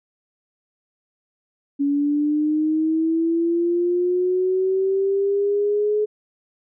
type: linear sweep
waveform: sine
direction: up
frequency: 280.9 to 424.7 Hz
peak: -17 dBFS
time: 1.79-6.06 s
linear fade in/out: 20 ms
effects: none